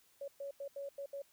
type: tone bursts at uneven times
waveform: sine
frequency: 559 Hz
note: C#5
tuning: 14 cents sharp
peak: -40 dBFS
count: 6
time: 0.21-0.28 / 0.4-0.51 / 0.6-0.68 / 0.76-0.89 / 0.98-1.06 / 1.13-1.22 s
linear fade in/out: 5 ms
effects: white hiss -69 dBFS RMS until 1.32 s